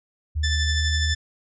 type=tone with pitch glide; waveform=sine; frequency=76.4 to 78.19 Hz; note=D#2 to D#2; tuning=-31 to +9 cents; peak=-21 dBFS; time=0.35-1.15 s; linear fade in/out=20 ms; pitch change=+40 cents; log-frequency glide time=0.5-1 s
type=tone with tremolo; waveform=15% pulse; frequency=1760 Hz; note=A6; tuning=in tune; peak=-16 dBFS; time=0.43-1.15 s; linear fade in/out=10 ms; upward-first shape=sine; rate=12 Hz; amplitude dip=35%
effects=resampled to 16000 Hz